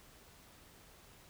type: silence
effects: pink hiss -60 dBFS RMS until 1.29 s